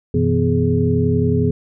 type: tone cluster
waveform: sine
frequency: 92.9 / 124.2 / 163.1 / 248.3 / 418.7 Hz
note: F#2 / B2 / E3 / B3 / G#4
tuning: +7 / +10 / -18 / +9 / +14 cents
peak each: -20 dBFS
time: 0.14-1.51 s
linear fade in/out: 5 ms
effects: none

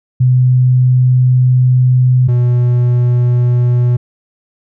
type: tone pair in turn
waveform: sine / triangle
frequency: 126.8 / 122.31 Hz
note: B2 / B2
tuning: +46 / -16 cents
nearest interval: minor second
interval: 62 cents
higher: first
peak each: -6 dBFS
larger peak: neither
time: 0.2-2.28 / 2.28-3.97 s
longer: first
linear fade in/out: 10 ms
effects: none

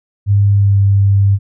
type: tone with pitch glide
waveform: sine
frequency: 100.9 to 99.28 Hz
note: G#2 to G2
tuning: -49 to +22 cents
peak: -7 dBFS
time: 0.26-1.39 s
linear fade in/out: 50 ms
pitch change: -29 cents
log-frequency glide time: 0.52-0.78 s
effects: none

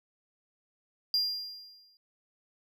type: tone with exponential decay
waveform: triangle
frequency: 4800 Hz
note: D8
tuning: 37 cents sharp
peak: -22 dBFS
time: 1.14-1.97 s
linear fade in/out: 1 ms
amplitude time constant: 180 ms
effects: none

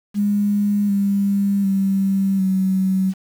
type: tone with pitch steps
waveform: sine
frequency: 204.8 / 199.55 / 194.43 / 189.44 Hz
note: G#3 / G3 / G3 / F#3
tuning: -24 / +31 / -14 / +41 cents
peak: -15 dBFS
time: 0.14-3.14 s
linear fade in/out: 50 ms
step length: 750 ms
effects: 7-bit

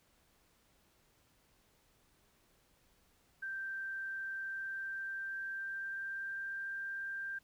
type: tone with pitch glide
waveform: sine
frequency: 1568 to 1584.4 Hz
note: G6 to G6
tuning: 0 to +18 cents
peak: -38 dBFS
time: 3.42-7.39 s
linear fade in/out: 10 ms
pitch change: +18 cents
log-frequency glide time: 4.44-6.77 s
effects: pink hiss -71 dBFS RMS until 7.43 s

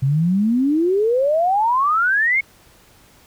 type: exponential sweep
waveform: sine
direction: up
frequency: 129.4 to 2217 Hz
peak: -14 dBFS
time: 0.02-2.41 s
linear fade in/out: 10 ms
effects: pink hiss -51 dBFS RMS until 3.26 s

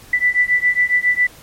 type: beating tone pair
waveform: sine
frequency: 1975.5 / 1982.8 Hz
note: B6 / B6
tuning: 0 / +6 cents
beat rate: 7.3 Hz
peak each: -16 dBFS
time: 0.13-1.27 s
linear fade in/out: 5 ms
effects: pink hiss -43 dBFS RMS until 1.42 s + MP3 64 kbps

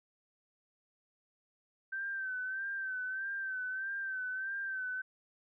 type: tone with vibrato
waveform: sine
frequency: 1548 Hz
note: G6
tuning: 22 cents flat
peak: -35 dBFS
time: 1.92-5.02 s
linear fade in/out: 10 ms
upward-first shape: sine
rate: 1.6 Hz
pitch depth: 51 cents each way
effects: none

